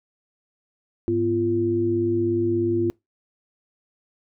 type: tone cluster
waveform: sine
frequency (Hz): 104 / 247.4 / 344.2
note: G#2 / B3 / F4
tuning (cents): +3 / +3 / -25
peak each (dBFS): -28 / -29 / -20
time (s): 1.08-2.9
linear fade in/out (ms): 0
effects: noise-tail reverb RT60 0.2 s tail -26 dB re dry